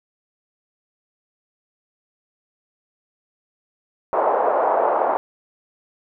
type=band-pass noise; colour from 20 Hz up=pink; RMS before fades=-19 dBFS; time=4.13-5.17 s; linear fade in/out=0 ms; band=520 to 950 Hz; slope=24 dB/octave; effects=none